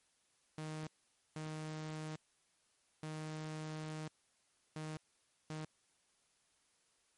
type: tone bursts at uneven times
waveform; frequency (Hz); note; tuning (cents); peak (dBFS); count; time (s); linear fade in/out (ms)
sawtooth; 155.56; D#3; 0; -38; 5; 0.58-0.87 / 1.36-2.16 / 3.03-4.08 / 4.76-4.97 / 5.5-5.65; 2
effects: white hiss -75 dBFS RMS until 7.17 s + MP3 48 kbps